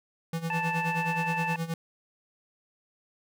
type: tone with tremolo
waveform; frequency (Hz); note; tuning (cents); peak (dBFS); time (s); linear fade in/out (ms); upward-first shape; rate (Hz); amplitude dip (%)
square; 165.2; E3; +4; -28; 0.33-1.74; 2; sine; 9.5; 80
type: harmonic tone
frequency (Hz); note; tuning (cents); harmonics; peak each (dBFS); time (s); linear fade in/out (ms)
880; A5; 0; 1 / 2 / 3; -30 / -35 / -33; 0.5-1.56; 2
effects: none